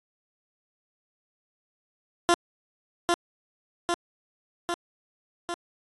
15% pulse tone with echo, 345.8 Hz, F4, 17 cents flat, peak -11 dBFS, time 2.29-2.34 s, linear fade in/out 0 ms, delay 800 ms, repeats 4, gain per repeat -3 dB, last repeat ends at 5.54 s, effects AAC 32 kbps

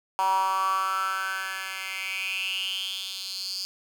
10% pulse tone with high-pass filter sweep, 190.5 Hz, G3, 49 cents flat, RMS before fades -29 dBFS, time 0.19-3.65 s, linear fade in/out 0 ms, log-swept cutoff 890 to 4800 Hz, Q 7.6, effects none

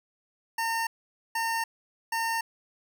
25% pulse tone bursts, 911 Hz, A#5, 40 cents flat, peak -23 dBFS, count 3, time 0.58-2.41 s, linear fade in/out 5 ms, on 290 ms, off 480 ms, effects none

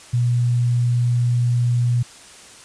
sine tone, 121.1 Hz, B2, 34 cents flat, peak -15 dBFS, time 0.13-2.03 s, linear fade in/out 10 ms, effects white hiss -43 dBFS RMS until 2.64 s + resampled to 22050 Hz

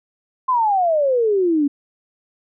sine exponential sweep, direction down, 1055 to 276.6 Hz, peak -14 dBFS, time 0.48-1.68 s, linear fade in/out 10 ms, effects none

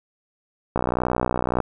click train, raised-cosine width 1 ms, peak -7 dBFS, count 53, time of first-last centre 0.76-1.603 s, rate 61.7 Hz, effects none

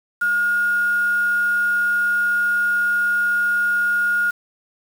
sine tone with quantisation, 1429 Hz, F6, 39 cents sharp, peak -16 dBFS, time 0.21-4.31 s, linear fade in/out 10 ms, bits 6, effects none

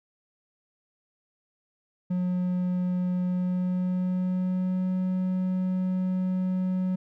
triangle tone with pitch glide, 180.7 to 184.92 Hz, F#3 to F#3, -41 to -1 cents, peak -22 dBFS, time 2.1-6.96 s, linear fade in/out 10 ms, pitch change +40 cents, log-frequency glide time 3.24-4.9 s, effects none

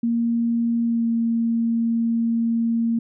sine tone with pitch glide, 233.1 to 230.4 Hz, A#3 to A#3, 0 to -20 cents, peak -18 dBFS, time 0.03-2.99 s, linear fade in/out 5 ms, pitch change -20 cents, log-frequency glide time 0.84-1.06 s, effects none

